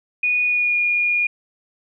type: tone with pitch glide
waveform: sine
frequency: 2465 to 2432 Hz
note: D#7 to D#7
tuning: -17 to -40 cents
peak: -16 dBFS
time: 0.23-1.27 s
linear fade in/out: 5 ms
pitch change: -23 cents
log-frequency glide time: 0.45-0.77 s
effects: none